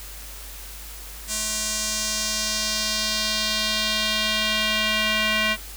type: tone with band-pass filter sweep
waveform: square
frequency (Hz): 215.4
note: A3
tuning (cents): -37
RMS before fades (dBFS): -24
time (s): 1.27-5.57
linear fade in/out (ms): 50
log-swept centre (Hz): 7600 to 2500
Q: 1.8
effects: added 50 Hz sine -39 dBFS peak until 5.76 s + white hiss -40 dBFS RMS until 5.76 s